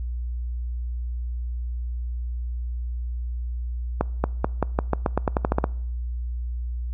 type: accelerating click train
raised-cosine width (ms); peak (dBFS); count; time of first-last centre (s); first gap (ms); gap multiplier
1; -6; 14; 4.01-5.641; 230; 0.89
effects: noise-tail reverb RT60 0.7 s tail -24 dB re dry + added 60 Hz sine -26 dBFS peak until 6.93 s